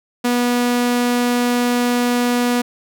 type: tone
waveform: sawtooth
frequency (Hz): 243.4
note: B3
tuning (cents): -25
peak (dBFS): -11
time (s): 0.24-2.62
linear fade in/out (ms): 10
effects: none